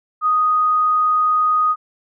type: tone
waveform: sine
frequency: 1244.5 Hz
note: D#6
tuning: in tune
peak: -13 dBFS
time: 0.21-1.76 s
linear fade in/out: 50 ms
effects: none